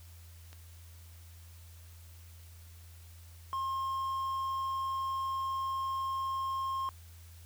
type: click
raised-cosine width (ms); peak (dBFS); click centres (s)
0.2; -34; 0.53
type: tone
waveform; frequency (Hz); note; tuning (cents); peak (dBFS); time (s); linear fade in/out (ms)
triangle; 1068; C6; +35; -30; 3.53-6.89; 0
effects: added 84 Hz sine -50 dBFS peak until 7.45 s + white hiss -60 dBFS RMS until 7.45 s

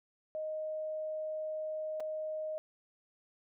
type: tone with dropouts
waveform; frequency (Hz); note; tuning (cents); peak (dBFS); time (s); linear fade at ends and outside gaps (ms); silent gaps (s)
sine; 622.3; D#5; 0; -35; 0.35-2.58; 0; 2-2.004
effects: none

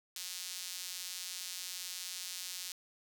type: tone with high-pass filter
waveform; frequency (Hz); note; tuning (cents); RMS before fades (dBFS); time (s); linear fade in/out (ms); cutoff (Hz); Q
sawtooth; 181.2; F#3; -36; -43; 0.16-2.72; 2; 4500; 1.1
effects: 10-bit

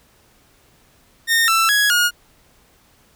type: tone with pitch steps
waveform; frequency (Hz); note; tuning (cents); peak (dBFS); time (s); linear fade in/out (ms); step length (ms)
sawtooth; 1835 / 1333 / 1668 / 1434; A#6 / E6 / G#6 / F6; -28 / +19 / +7 / +45; -10; 1.27-2.11; 50; 210
effects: pink hiss -55 dBFS RMS until 3.15 s

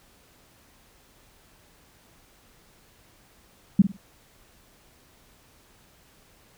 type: tone with echo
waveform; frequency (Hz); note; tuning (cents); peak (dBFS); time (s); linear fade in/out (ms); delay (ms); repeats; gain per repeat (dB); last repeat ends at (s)
sine; 196; G3; 0; -10; 3.79-3.82; 5; 50; 3; -11; 3.97
effects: pink hiss -58 dBFS RMS until 6.57 s

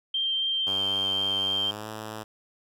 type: tone with vibrato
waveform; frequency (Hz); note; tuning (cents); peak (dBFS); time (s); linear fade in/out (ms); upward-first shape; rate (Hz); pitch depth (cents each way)
sine; 3156; G7; +11; -24; 0.14-1.71; 5; triangle; 3.8; 9
type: tone with pitch glide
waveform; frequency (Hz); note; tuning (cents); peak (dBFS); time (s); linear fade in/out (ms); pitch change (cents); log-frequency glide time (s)
5% pulse; 97.4 to 108.7; G2 to A2; -11 to -21; -24; 0.66-2.24; 20; +190; 1.51-1.87
effects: none

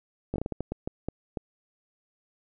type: slowing click train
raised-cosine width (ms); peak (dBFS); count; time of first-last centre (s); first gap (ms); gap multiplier
2; -17; 11; 0.34-1.372; 18; 1.36
effects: none

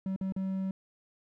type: tone with dropouts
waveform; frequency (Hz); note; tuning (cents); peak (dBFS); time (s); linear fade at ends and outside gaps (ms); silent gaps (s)
triangle; 190.8; G3; -47; -28; 0.06-0.71; 2; 0.162-0.211 / 0.323-0.363
effects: none

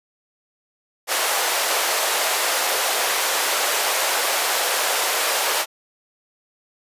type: high-pass noise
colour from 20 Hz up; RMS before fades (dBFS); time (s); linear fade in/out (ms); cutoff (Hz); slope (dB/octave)
pink; -21; 1.07-5.66; 50; 510; 24
effects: resampled to 32000 Hz

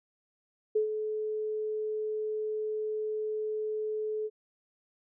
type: tone with ADSR envelope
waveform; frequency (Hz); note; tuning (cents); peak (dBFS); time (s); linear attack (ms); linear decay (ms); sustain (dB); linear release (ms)
sine; 430; A4; -40; -22; 0.75-4.3; 10; 110; -8; 43
effects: none

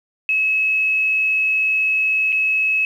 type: tone with dropouts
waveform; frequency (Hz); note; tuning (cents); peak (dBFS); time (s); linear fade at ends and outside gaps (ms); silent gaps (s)
sine; 2578; E7; -39; -15; 0.29-2.85; 1; 2.322-2.326
effects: 8-bit

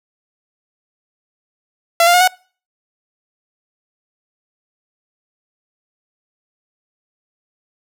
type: tone with pitch steps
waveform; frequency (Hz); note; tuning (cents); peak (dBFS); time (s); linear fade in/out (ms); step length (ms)
sawtooth; 678 / 697.5 / 717.5 / 738.1; E5 / F5 / F5 / F#5; +49 / -2 / +47 / -4; -5; 2-2.276; 2; 69
effects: noise-tail reverb RT60 0.4 s tail -25 dB re dry

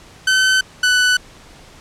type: tone pair in turn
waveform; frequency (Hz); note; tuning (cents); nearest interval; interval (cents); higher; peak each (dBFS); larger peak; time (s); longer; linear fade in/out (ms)
sawtooth; 1526 / 1492; G6 / F#6; -47 / +14; unison; 39; first; -8; neither; 0.27-0.61 / 0.83-1.17; neither; 5
effects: pink hiss -43 dBFS RMS until 1.8 s + low-pass 8000 Hz 12 dB/octave

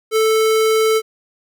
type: tone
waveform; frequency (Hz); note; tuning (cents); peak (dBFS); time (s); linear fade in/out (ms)
square; 440; A4; 0; -13; 0.11-1.02; 50
effects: none

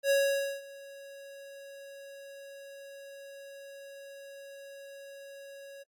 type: tone with ADSR envelope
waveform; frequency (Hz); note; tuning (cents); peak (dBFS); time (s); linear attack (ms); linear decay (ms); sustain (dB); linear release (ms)
square; 554.4; C#5; 0; -23; 0.03-5.84; 73; 510; -23; 20
effects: AAC 64 kbps

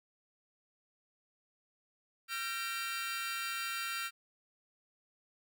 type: chord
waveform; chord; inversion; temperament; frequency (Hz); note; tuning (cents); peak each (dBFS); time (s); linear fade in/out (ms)
25% pulse; G minor seventh; third; equal with one note detuned; 1365.8 / 1568 / 1864.7 / 2349; F6 / G6 / Bb6 / D7; -39 / 0 / 0 / 0; -35 / -40 / -40 / -39; 2.28-4.11; 50
effects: none

